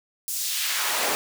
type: noise with high-pass filter sweep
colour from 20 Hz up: pink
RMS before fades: -26 dBFS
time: 0.28-1.15 s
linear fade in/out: 0 ms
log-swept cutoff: 8500 to 400 Hz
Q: 0.96
effects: none